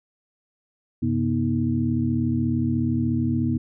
sine tone cluster, 95.2 / 131.9 / 241 / 314.8 Hz, F#2 / C3 / B3 / D#4, +50 / +14 / -42 / +20 cents, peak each -27 / -26 / -23 / -28 dBFS, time 1.02-3.58 s, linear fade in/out 10 ms, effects none

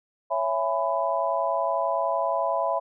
sine chord, C# minor seventh, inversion none, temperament just, 554.4 / 665.2 / 831.5 / 997.9 Hz, C#5 / E5 / G#5 / B5, 0 / +16 / +2 / +18 cents, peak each -29 / -26 / -32 / -27 dBFS, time 0.3-2.8 s, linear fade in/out 20 ms, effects none

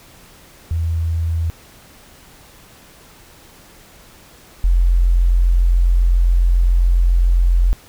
sine tone pair in turn, 82.41 / 43.66 Hz, E2 / F1, 0 / 0 cents, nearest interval major seventh, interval 1100 cents, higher first, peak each -16 / -10 dBFS, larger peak second, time 0.71-1.5 / 4.64-7.73 s, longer second, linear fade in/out 0 ms, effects pink hiss -45 dBFS RMS until 7.88 s

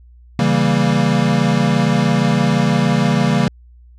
square chord, C# diminished seventh, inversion none, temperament equal, 138.59 / 164.81 / 196 / 233.1 Hz, C#3 / E3 / G3 / Bb3, 0 / 0 / 0 / 0 cents, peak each -19 dBFS, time 0.39-3.48 s, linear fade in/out 2 ms, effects added 60 Hz sine -41 dBFS peak until 3.98 s + low-pass 6000 Hz 12 dB/octave

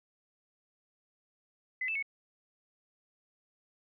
sine tone with pitch steps, 2023 / 2639 / 2207 Hz, B6 / E7 / C#7, +41 / +1 / -8 cents, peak -31 dBFS, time 1.81-2.026 s, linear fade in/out 5 ms, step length 72 ms, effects none

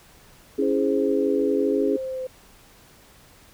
sine chord, C# minor, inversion none, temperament equal, 277.2 / 329.6 / 415.3 Hz, C#4 / E4 / G#4, 0 / 0 / 0 cents, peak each -24 / -27 / -22 dBFS, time 0.58-1.97 s, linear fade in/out 10 ms
sine tone with vibrato, 514 Hz, C5, 31 cents flat, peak -27 dBFS, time 0.62-2.27 s, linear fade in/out 5 ms, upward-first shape sine, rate 0.92 Hz, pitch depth 36 cents each way
effects pink hiss -52 dBFS RMS until 3.53 s

